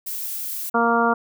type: noise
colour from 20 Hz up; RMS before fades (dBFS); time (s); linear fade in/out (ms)
violet; -29; 0.06-0.7; 10
type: harmonic tone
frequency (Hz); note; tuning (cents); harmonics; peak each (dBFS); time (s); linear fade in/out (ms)
233.1; A#3; 0; 1 / 2 / 3 / 4 / 5 / 6; -23 / -23 / -23 / -23 / -23 / -23; 0.74-1.14; 10
effects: none